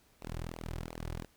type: tone with flanger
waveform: sawtooth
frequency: 41 Hz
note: E1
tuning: 9 cents flat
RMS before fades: -41 dBFS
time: 0.21-1.26 s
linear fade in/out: 20 ms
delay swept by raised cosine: 0.56 to 4.46 ms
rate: 2.8 Hz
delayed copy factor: -0.85
effects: pink hiss -67 dBFS RMS until 1.36 s